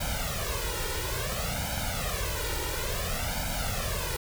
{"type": "noise with flanger", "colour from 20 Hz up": "pink", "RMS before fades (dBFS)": -31, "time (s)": [0, 4.17], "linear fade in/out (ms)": 10, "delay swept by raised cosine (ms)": [1.3, 2.15], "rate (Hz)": 0.58, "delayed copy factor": 1, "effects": []}